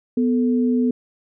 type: tone pair together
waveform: sine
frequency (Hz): 246.9 / 440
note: B3 / A4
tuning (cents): 0 / 0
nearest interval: minor seventh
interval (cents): 1000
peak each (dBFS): -16 / -25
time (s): 0.17-0.91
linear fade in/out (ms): 5
effects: none